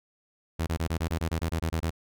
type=tone bursts; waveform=sawtooth; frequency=81.9 Hz; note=E2; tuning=11 cents flat; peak=-22 dBFS; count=13; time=0.59-1.906 s; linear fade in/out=10 ms; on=80 ms; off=23 ms; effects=none